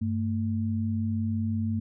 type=tone pair together; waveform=sine; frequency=98 / 223.8 Hz; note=G2 / A3; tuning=0 / +30 cents; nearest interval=octave + major second; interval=1430 cents; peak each=-28 dBFS; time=0.01-1.8 s; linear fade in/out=10 ms; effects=none